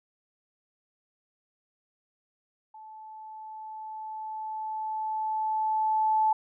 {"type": "tone with level ramp", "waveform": "sine", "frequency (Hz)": 870, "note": "A5", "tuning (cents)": -20, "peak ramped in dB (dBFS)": [-44, -20], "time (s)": [2.74, 6.33], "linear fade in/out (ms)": 5, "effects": []}